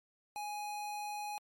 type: tone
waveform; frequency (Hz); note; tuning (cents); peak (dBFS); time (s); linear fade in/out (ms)
square; 832; G#5; +3; -39; 0.36-1.38; 0
effects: MP3 64 kbps